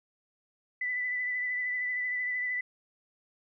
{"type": "tone with vibrato", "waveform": "sine", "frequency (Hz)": 1990, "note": "B6", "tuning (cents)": 13, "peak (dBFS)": -29, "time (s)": [0.81, 2.61], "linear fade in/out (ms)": 5, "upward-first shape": "sine", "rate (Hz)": 13, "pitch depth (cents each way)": 21, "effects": []}